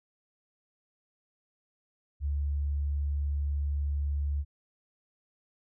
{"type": "tone", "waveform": "sine", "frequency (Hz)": 71.8, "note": "D2", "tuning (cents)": -39, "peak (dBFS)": -27, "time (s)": [2.2, 4.45], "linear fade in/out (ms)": 50, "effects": []}